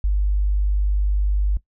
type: tone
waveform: sine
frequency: 50 Hz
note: G1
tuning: 35 cents sharp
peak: -16 dBFS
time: 0.04-1.57 s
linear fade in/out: 0 ms
effects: noise-tail reverb RT60 0.1 s tail -18 dB re dry